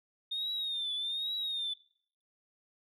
sine tone with vibrato, 3666 Hz, A#7, 30 cents flat, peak -31 dBFS, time 0.31-1.74 s, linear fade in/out 10 ms, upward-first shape triangle, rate 1.2 Hz, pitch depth 110 cents each way, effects noise-tail reverb RT60 0.6 s tail -23 dB re dry + tanh soft clip ceiling -29 dBFS

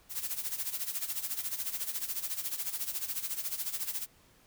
blue noise with tremolo, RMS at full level -33 dBFS, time 0.09-4.07 s, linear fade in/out 50 ms, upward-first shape sine, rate 14 Hz, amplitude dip 75%, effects pink hiss -63 dBFS RMS until 4.46 s

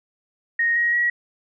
sine tone with pitch steps, 1864.7 / 1889.6 / 1914.9 Hz, A#6 / A#6 / A#6, 0 / +23 / +46 cents, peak -17 dBFS, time 0.59-1.1 s, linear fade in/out 5 ms, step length 170 ms, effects none

